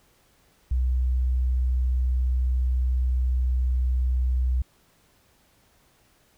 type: tone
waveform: sine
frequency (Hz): 62.9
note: B1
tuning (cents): +32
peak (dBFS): -20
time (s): 0.71-4.62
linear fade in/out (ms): 5
effects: pink hiss -62 dBFS RMS until 6.37 s